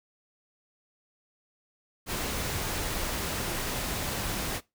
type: noise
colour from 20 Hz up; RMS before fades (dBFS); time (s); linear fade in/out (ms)
pink; -32; 2.06-4.61; 50
effects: noise-tail reverb RT60 0.2 s tail -20 dB re dry